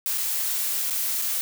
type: noise with dropouts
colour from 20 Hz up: blue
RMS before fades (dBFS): -26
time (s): 0.06-1.41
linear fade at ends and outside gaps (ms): 0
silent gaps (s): 0.176-0.18 / 0.901-0.907 / 1.217-1.221
effects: none